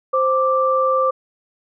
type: tone pair together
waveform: sine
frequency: 523.3 / 1174.8 Hz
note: C5 / D6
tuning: 0 / 0 cents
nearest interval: octave + major second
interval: 1400 cents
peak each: -17 dBFS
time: 0.13-1.11 s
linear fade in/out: 10 ms
effects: none